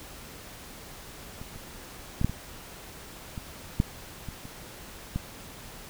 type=clicks; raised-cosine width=5 ms; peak=-27 / -30 / -16 / -9 / -22 / -23 / -9 / -24 / -28 / -16 dBFS; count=10; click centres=1.415 / 1.56 / 2.214 / 2.246 / 2.296 / 3.378 / 3.801 / 4.287 / 4.454 / 5.16 s; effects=pink hiss -45 dBFS RMS until 5.89 s